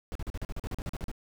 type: noise bursts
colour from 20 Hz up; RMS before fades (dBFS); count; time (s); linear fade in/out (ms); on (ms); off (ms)
brown; -34; 14; 0.12-1.115; 0; 33; 41
effects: none